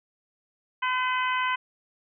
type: harmonic tone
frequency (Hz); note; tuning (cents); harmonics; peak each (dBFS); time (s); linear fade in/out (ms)
508; B4; +49; 2 / 3 / 4 / 5 / 6; -26 / -30 / -32 / -34 / -36; 0.82-1.56; 10
effects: none